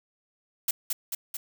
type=noise with echo; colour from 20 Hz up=blue; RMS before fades=-25 dBFS; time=0.68-0.71 s; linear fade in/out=5 ms; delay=220 ms; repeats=3; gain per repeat=-3 dB; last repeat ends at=1.37 s; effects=none